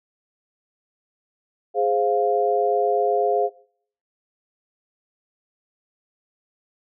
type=chord; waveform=sine; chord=F minor; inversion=first; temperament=equal; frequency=415.3 / 523.3 / 698.5 Hz; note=Ab4 / C5 / F5; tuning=0 / 0 / 0 cents; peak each=-21 / -24 / -21 dBFS; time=1.74-3.5 s; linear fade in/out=50 ms; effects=noise-tail reverb RT60 0.6 s tail -22 dB re dry